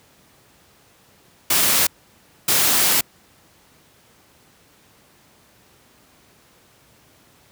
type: noise bursts at uneven times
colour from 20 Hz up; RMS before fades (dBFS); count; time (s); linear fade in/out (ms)
white; -17; 2; 1.5-1.87 / 2.48-3.01; 5
effects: pink hiss -54 dBFS RMS until 7.51 s + high-pass 80 Hz 12 dB/octave